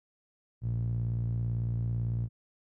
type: tone with band-pass filter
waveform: sawtooth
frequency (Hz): 58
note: A#1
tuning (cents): -8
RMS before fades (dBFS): -31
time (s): 0.61-2.29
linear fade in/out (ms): 50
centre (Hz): 120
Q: 4.2
effects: none